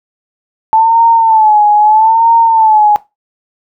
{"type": "tone with vibrato", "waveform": "sine", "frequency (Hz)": 877, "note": "A5", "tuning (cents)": -6, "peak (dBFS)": -4, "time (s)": [0.73, 2.96], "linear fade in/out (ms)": 0, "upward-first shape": "sine", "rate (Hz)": 0.78, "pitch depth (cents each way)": 86, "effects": ["noise-tail reverb RT60 0.2 s tail -17 dB re dry"]}